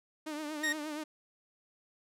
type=tone with vibrato; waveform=sawtooth; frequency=303.2 Hz; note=D#4; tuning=45 cents flat; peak=-33 dBFS; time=0.26-1.04 s; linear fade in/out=10 ms; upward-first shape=triangle; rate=8.5 Hz; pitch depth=75 cents each way
type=tone; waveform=40% pulse; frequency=1863 Hz; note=A#6; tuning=2 cents flat; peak=-28 dBFS; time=0.63-0.73 s; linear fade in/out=10 ms
effects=low-pass 12000 Hz 12 dB/octave